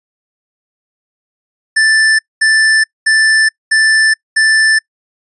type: tone bursts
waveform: square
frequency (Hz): 1763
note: A6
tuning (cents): +3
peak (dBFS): -8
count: 5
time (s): 1.76-4.79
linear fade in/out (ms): 10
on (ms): 430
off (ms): 220
effects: noise-tail reverb RT60 0.1 s tail -25 dB re dry + resampled to 24000 Hz